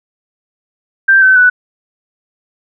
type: tone with pitch steps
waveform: sine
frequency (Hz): 1574 / 1529.2 / 1485.7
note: G6 / G6 / F#6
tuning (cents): +7 / -43 / +7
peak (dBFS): -4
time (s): 1.08-1.5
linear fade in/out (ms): 10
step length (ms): 140
effects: none